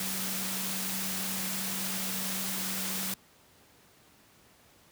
sine tone in noise, 190 Hz, F#3, 46 cents sharp, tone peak -39 dBFS, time 0-3.14 s, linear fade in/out 2 ms, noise white, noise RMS -34 dBFS, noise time 0-3.14 s, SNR -8 dB, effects pink hiss -60 dBFS RMS until 4.91 s + high-pass 80 Hz 12 dB/octave

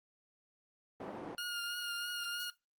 white band-pass noise, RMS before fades -44 dBFS, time 1-1.35 s, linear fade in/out 2 ms, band 200 to 610 Hz, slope 12 dB/octave
20% pulse tone with vibrato, 1422 Hz, F6, 31 cents sharp, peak -32 dBFS, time 1.38-2.5 s, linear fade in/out 2 ms, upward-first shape triangle, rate 3.1 Hz, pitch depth 27 cents each way
violet noise with exponential decay, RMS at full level -43 dBFS, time 2.4-2.58 s, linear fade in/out 2 ms, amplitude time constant 37 ms
effects noise-tail reverb RT60 0.2 s tail -21 dB re dry + Opus 24 kbps

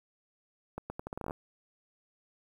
accelerating click train, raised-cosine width 1 ms, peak -23 dBFS, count 12, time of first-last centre 0.78-1.309 s, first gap 120 ms, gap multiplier 0.79, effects 9-bit

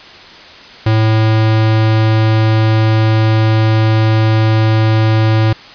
square tone, 110 Hz, A2, in tune, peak -9 dBFS, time 0.86-5.53 s, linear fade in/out 5 ms, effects white hiss -35 dBFS RMS until 5.74 s + resampled to 11025 Hz

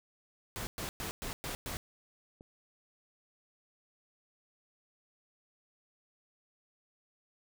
pink noise bursts, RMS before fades -39 dBFS, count 6, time 0.56-1.77 s, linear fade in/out 0 ms, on 110 ms, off 110 ms
click, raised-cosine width 2 ms, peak -38 dBFS, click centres 2.409 s
effects none

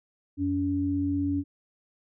sine tone pair together, 89.31 / 283.7 Hz, F2 / C#4, +39 / +40 cents, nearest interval octave + minor sixth, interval 2001 cents, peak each -31 / -25 dBFS, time 0.37-1.44 s, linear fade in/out 50 ms, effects none

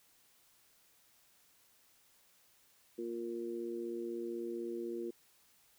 sine tone with amplitude modulation, 350.6 Hz, F4, 7 cents sharp, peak -33 dBFS, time 2.98-5.11 s, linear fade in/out 10 ms, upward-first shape sine, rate 116 Hz, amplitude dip 95%, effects white hiss -68 dBFS RMS until 5.78 s

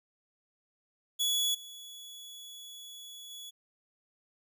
sawtooth tone with level steps, 3390 Hz, G#7, 35 cents sharp, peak -24 / -42 / -40 dBFS, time 1.19-3.51 s, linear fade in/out 20 ms, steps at 1.54 / 3.3 s, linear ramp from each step 10 ms, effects none

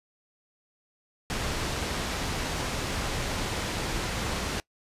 pink low-pass noise, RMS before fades -31 dBFS, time 1.3-4.6 s, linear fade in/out 0 ms, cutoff 7100 Hz, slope 12 dB/octave, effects noise-tail reverb RT60 0.1 s tail -23 dB re dry + resampled to 32000 Hz

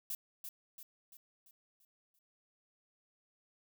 violet noise with echo, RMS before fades -39 dBFS, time 0.1-0.15 s, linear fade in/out 2 ms, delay 340 ms, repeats 6, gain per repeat -6 dB, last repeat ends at 2.19 s, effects none

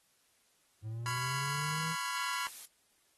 triangle linear sweep, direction up, 106.8 to 165.8 Hz, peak -35 dBFS, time 0.82-1.96 s, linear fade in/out 50 ms
sawtooth chord, C# dominant seventh, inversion third, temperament just, 997.9 / 1108.7 / 1385.9 / 1663.1 Hz, B5 / C#6 / E#6 / G#6, +18 / 0 / -14 / +2 cents, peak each -34 / -38 / -37 / -39 dBFS, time 1.06-2.47 s, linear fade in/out 0 ms
blue noise, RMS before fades -46 dBFS, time 2.16-2.66 s, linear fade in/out 10 ms
effects white hiss -71 dBFS RMS until 3.17 s + AAC 32 kbps

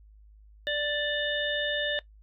harmonic tone with a mistuned harmonic, 587.3 Hz, D5, in tune, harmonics 1 / 3 / 5 / 6, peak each -31 / -31 / -36 / -33 dBFS, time 0.67-1.99 s, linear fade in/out 0 ms, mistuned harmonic 6, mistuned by +45 cents, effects noise-tail reverb RT60 0.1 s tail -18 dB re dry + added 52 Hz sine -51 dBFS peak until 2.22 s

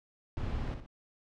brown noise with echo, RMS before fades -34 dBFS, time 0.37-0.74 s, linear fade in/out 0 ms, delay 61 ms, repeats 2, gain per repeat -7 dB, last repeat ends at 0.862 s, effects low-pass 4000 Hz 12 dB/octave

